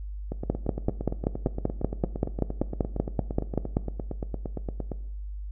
two click trains, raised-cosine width 2 ms, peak -18 / -10 dBFS, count 41 / 18, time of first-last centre 0.32-4.918 / 0.5-3.769 s, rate 8.7 / 5.2 Hz, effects noise-tail reverb RT60 0.8 s tail -17 dB re dry + added 50 Hz sine -33 dBFS peak until 5.51 s

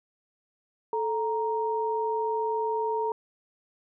sine tone pair together, 438.2 / 933.6 Hz, A4 / A#5, -7 / +2 cents, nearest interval octave + minor second, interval 1309 cents, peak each -28 dBFS, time 0.93-3.12 s, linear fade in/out 2 ms, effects none

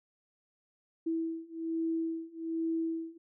sine beating tone pair, 326.6 / 327.8 Hz, E4 / E4, -16 / -10 cents, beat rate 1.2 Hz, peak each -35 / -34 dBFS, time 1.06-3.18 s, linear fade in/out 10 ms, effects none

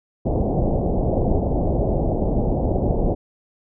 pink low-pass noise, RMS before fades -20 dBFS, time 0.25-3.15 s, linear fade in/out 10 ms, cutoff 750 Hz, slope 48 dB/octave, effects none

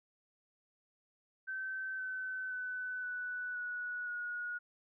sine tone with pitch steps, 1540 / 1521.4 / 1503.1 / 1485 / 1467.1 / 1449.4 Hz, G6 / F#6 / F#6 / F#6 / F#6 / F#6, -31 / +48 / +27 / +6 / -15 / -36 cents, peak -37 dBFS, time 1.47-4.59 s, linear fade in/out 20 ms, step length 520 ms, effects none

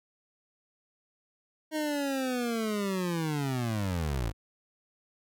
25% pulse linear sweep, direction down, 313.8 to 49.52 Hz, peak -25 dBFS, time 1.71-4.33 s, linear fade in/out 50 ms, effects none

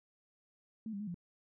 sine tone with pitch steps, 221 / 199.4 / 210.5 / 174.1 Hz, A3 / G3 / G#3 / F3, +8 / +30 / +24 / -5 cents, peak -38 dBFS, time 0.86-1.144 s, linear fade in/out 2 ms, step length 71 ms, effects none

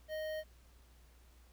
square tone with notch filter, 622 Hz, D#5, 1 cent flat, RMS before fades -40 dBFS, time 0.08-0.44 s, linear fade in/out 50 ms, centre 7600 Hz, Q 0.55, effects added 60 Hz sine -60 dBFS peak until 1.52 s + pink hiss -68 dBFS RMS until 1.52 s

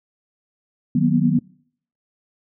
sine chord, B major seventh, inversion first, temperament equal with one note detuned, 155.56 / 185 / 237.3 / 246.9 Hz, D#3 / F#3 / A#3 / B3, 0 / 0 / +31 / 0 cents, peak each -20 dBFS, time 0.95-1.39 s, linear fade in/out 5 ms, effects noise-tail reverb RT60 0.6 s tail -24 dB re dry

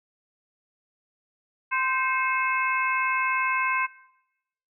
harmonic tone with a mistuned harmonic, 520 Hz, C5, 11 cents flat, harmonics 2 / 3 / 4 / 5, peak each -26 / -28 / -29 / -30 dBFS, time 1.71-3.87 s, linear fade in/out 20 ms, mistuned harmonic 4, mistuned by +63 cents, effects noise-tail reverb RT60 0.9 s tail -21 dB re dry

